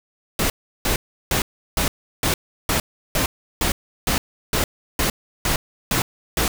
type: noise bursts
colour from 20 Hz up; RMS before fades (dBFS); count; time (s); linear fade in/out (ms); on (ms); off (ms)
pink; -20; 14; 0.39-6.48; 2; 110; 350
effects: none